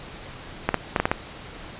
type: clicks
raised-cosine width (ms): 0.5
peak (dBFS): -4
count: 6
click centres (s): 0.69 / 0.743 / 0.962 / 1 / 1.055 / 1.115
effects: pink hiss -40 dBFS RMS until 1.79 s + resampled to 8000 Hz